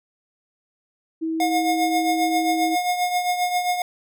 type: tone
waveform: sine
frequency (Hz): 322.8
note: E4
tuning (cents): -36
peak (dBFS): -22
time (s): 1.21-2.76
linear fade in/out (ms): 20
type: tone with tremolo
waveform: square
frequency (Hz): 718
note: F5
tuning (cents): +48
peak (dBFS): -18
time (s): 1.4-3.82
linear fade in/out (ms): 2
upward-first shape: triangle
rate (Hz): 7.5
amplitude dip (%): 65
effects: none